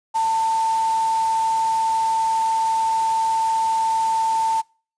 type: tone in noise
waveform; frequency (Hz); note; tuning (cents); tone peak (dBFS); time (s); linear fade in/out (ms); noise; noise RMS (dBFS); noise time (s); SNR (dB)
sine; 894; A5; +27; -17; 0.14-4.62; 20; white; -35; 0.14-4.62; +15
effects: noise-tail reverb RT60 0.4 s tail -25 dB re dry + resampled to 22050 Hz